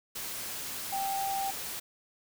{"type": "tone in noise", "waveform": "sine", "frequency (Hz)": 784, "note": "G5", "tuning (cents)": 0, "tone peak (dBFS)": -30, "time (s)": [0.92, 1.51], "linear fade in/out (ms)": 10, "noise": "white", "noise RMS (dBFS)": -38, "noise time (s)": [0.15, 1.8], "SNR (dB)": 5, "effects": []}